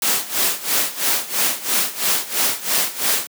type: noise with tremolo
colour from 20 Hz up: white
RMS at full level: -17 dBFS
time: 0.02-3.27 s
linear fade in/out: 2 ms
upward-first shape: sine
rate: 3 Hz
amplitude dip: 85%
effects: high-pass 200 Hz 12 dB/octave